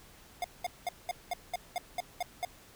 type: tone bursts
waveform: square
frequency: 712 Hz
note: F5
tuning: 33 cents sharp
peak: -31 dBFS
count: 10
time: 0.42-2.45 s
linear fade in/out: 2 ms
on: 23 ms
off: 200 ms
effects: pink hiss -56 dBFS RMS until 2.75 s